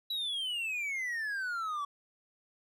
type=exponential sweep; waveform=triangle; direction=down; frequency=3951 to 1129 Hz; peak=-31 dBFS; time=0.1-1.85 s; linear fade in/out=5 ms; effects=none